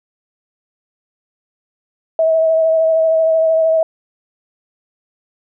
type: tone with vibrato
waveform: sine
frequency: 645 Hz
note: E5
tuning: 38 cents flat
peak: -10 dBFS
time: 2.19-3.83 s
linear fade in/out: 2 ms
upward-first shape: sine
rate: 13 Hz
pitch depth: 19 cents each way
effects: none